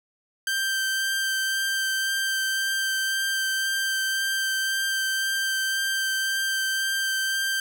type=tone with vibrato; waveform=sawtooth; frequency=1568 Hz; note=G6; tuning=in tune; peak=-20 dBFS; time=0.47-7.6 s; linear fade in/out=2 ms; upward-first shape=sine; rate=1.9 Hz; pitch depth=10 cents each way; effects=8-bit